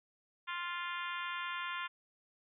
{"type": "harmonic tone", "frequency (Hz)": 349.2, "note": "F4", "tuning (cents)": 0, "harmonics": [3, 4, 5, 6, 7, 8, 9, 10], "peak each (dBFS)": [-41, -43, -45, -47, -48, -49, -50, -51], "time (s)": [0.47, 1.88], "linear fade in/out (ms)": 20, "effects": []}